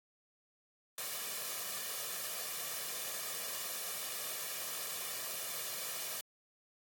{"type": "noise with comb filter", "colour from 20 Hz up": "white", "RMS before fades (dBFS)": -40, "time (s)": [0.98, 6.21], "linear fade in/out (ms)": 2, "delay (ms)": 1.7, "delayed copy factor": 0.6, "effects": ["high-pass 200 Hz 12 dB/octave", "AAC 64 kbps"]}